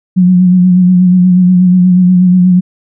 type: tone with vibrato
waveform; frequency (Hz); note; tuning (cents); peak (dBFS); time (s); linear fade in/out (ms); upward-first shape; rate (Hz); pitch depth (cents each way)
sine; 181.4; F#3; -34; -3; 0.16-2.61; 20; sine; 8.3; 35
effects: none